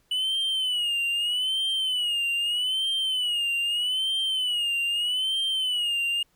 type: tone with vibrato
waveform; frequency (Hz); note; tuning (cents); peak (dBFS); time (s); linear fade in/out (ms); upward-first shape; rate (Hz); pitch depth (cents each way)
triangle; 2960; F#7; 0; -22; 0.11-6.23; 5; sine; 0.8; 110
effects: pink hiss -67 dBFS RMS until 6.35 s